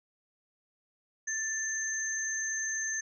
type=tone pair together; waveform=sine; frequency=1767 / 6284 Hz; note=A6 / G8; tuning=+7 / +3 cents; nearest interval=octave + minor seventh; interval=2196 cents; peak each=-34 / -33 dBFS; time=1.27-3.01 s; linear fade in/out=10 ms; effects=none